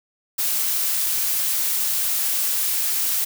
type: noise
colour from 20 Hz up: blue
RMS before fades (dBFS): -22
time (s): 0.38-3.25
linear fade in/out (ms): 10
effects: none